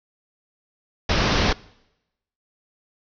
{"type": "low-pass noise", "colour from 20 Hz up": "pink", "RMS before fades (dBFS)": -20, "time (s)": [1.09, 1.53], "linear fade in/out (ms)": 5, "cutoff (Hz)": 5800, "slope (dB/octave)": 96, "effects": ["noise-tail reverb RT60 0.9 s tail -23 dB re dry"]}